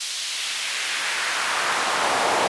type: noise with high-pass filter sweep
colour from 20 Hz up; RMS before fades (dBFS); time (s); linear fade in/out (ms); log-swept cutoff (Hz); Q
brown; -24; 0-2.48; 10; 4200 to 640; 1.2
effects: resampled to 24000 Hz